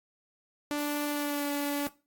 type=tone with pitch glide; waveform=sawtooth; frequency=293 to 287 Hz; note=D4 to D4; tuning=-4 to -40 cents; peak=-25 dBFS; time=0.71-1.87 s; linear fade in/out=0 ms; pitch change=-36 cents; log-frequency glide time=1.1-1.49 s
type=noise; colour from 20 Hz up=violet; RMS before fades=-40 dBFS; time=0.78-1.88 s; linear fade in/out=0 ms
effects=noise-tail reverb RT60 0.3 s tail -18 dB re dry + AAC 64 kbps